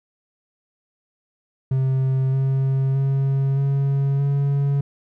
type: tone with pitch steps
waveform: triangle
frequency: 132.3 / 134.3 / 136.33 / 138.4 / 140.49 Hz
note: C3 / C3 / C#3 / C#3 / C#3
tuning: +20 / +46 / -28 / -2 / +24 cents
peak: -15 dBFS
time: 1.71-4.81 s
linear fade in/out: 5 ms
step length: 620 ms
effects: none